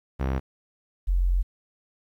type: tone pair in turn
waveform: sawtooth / sine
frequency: 66.3 / 44.53 Hz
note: C2 / F1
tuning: +23 / +34 cents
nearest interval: perfect fifth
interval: 689 cents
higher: first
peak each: -20 / -19 dBFS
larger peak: second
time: 0.19-0.4 / 1.07-1.43 s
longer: second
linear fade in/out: 20 ms
effects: low-pass 2000 Hz 12 dB/octave + 10-bit